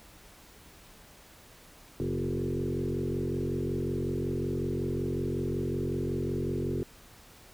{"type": "tone with frequency modulation", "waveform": "sine", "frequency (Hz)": 248, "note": "B3", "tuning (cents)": 7, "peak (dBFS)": -28, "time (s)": [2, 6.83], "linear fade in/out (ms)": 0, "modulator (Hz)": 45.4, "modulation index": 3.9, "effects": ["pink hiss -54 dBFS RMS until 7.53 s"]}